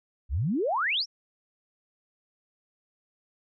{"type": "exponential sweep", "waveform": "sine", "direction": "up", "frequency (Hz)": [55.4, 5840], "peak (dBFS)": -24, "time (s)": [0.29, 1.06], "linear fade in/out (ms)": 50, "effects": []}